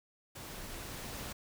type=noise with level ramp; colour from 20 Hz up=pink; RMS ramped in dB=-46 to -42 dBFS; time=0.35-1.33 s; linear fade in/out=10 ms; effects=none